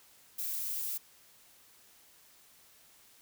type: noise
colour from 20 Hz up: violet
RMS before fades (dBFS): -36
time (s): 0.38-0.98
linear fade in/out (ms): 10
effects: white hiss -61 dBFS RMS until 3.21 s